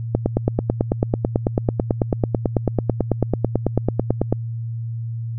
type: click train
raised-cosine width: 2 ms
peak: -3 dBFS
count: 39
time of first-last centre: 0.15-4.326 s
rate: 9.1 Hz
effects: added 115 Hz sine -24 dBFS peak until 5.38 s